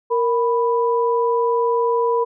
sine tone pair together, 466.2 / 987.8 Hz, A#4 / B5, 0 / 0 cents, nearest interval octave + minor second, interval 1300 cents, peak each -17 / -20 dBFS, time 0.1-2.25 s, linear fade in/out 20 ms, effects none

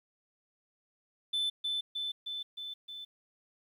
sine tone with echo, 3520 Hz, A7, in tune, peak -26 dBFS, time 1.33-1.5 s, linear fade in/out 10 ms, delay 310 ms, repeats 5, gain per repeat -3 dB, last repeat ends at 3.05 s, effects tanh soft clip ceiling -28 dBFS + 11-bit

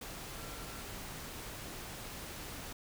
sine tone in noise, 1359 Hz, F6, 48 cents flat, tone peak -55 dBFS, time 0.35-0.82 s, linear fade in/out 5 ms, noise pink, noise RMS -45 dBFS, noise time 0.01-2.73 s, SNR -13 dB, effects none

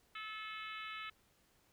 harmonic tone, 433.5 Hz, A4, 26 cents flat, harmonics 3 / 4 / 5 / 6 / 7 / 8 / 9, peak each -47 / -52 / -50 / -51 / -53 / -56 / -57 dBFS, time 0.15-1.1 s, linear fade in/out 5 ms, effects pink hiss -72 dBFS RMS until 1.72 s

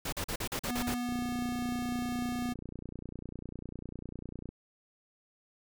pink noise bursts, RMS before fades -35 dBFS, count 8, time 0.05-0.944 s, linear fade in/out 5 ms, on 75 ms, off 42 ms
square tone, 243.8 Hz, B3, 22 cents flat, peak -33 dBFS, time 0.68-2.54 s, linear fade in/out 20 ms
click train, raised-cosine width 3 ms, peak -29 dBFS, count 103, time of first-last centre 1.09-4.49 s, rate 30 Hz
effects none

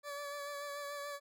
20% pulse tone with vibrato, 574 Hz, D5, 40 cents flat, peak -36 dBFS, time 0.03-1.2 s, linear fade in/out 50 ms, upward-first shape sine, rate 6.9 Hz, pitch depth 24 cents each way, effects none

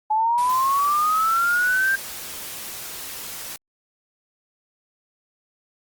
sine linear sweep, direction up, 850 to 1594 Hz, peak -17 dBFS, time 0.1-1.96 s, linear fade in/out 10 ms
white noise, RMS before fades -34 dBFS, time 0.38-3.56 s, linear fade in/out 0 ms
effects Opus 32 kbps

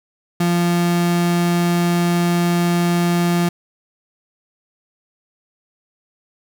35% pulse tone, 173.3 Hz, F3, 13 cents flat, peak -13 dBFS, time 0.4-3.49 s, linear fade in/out 5 ms, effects none

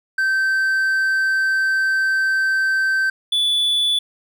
triangle tone pair in turn, 1552 / 3458 Hz, G6 / A7, -18 / -31 cents, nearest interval octave + major second, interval 1387 cents, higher second, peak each -14 dBFS, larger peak neither, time 0.18-3.1 / 3.32-3.99 s, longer first, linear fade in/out 5 ms, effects none

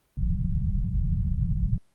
pink low-pass noise, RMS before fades -25 dBFS, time 0.17-1.78 s, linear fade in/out 5 ms, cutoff 190 Hz, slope 96 dB/octave, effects pink hiss -69 dBFS RMS until 1.94 s + Opus 32 kbps

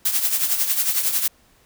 blue noise with tremolo, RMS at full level -18 dBFS, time 0.05-1.28 s, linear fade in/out 5 ms, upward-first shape triangle, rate 11 Hz, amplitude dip 70%, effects pink hiss -57 dBFS RMS until 1.65 s

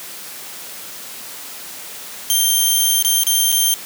10% pulse tone with dropouts, 3161 Hz, G7, 14 cents sharp, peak -5 dBFS, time 2.3-3.74 s, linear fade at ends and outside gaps 0 ms, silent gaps 3.025-3.048 / 3.235-3.268 / 3.518-3.525 s, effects white hiss -33 dBFS RMS until 3.85 s + high-pass 150 Hz 12 dB/octave

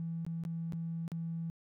triangle tone with dropouts, 165.7 Hz, E3, 9 cents sharp, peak -31 dBFS, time 0-1.5 s, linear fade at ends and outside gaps 0 ms, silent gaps 0.25-0.265 / 0.437-0.451 / 0.723-0.733 / 1.079-1.118 s, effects tanh soft clip ceiling -33 dBFS

